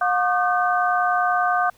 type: tone cluster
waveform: sine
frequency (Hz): 718 / 1099 / 1209 / 1535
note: F5 / C#6 / D6 / G6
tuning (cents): +48 / -15 / +50 / -37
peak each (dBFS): -20 / -29 / -23 / -24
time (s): 0.01-1.7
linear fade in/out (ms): 5
effects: pink hiss -56 dBFS RMS until 1.77 s